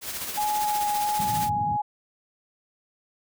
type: noise with tremolo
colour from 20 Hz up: white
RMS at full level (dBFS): -31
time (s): 0.01-1.5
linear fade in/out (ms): 50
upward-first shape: sine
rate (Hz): 15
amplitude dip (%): 45
type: tone with vibrato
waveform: sine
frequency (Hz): 836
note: G#5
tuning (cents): +11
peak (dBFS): -23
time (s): 0.37-1.82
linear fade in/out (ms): 10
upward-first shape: sine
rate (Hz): 1.4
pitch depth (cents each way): 12
type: band-pass noise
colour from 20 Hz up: white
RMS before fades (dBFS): -34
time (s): 1.19-1.77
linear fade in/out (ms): 5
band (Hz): 100 to 180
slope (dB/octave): 24
effects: none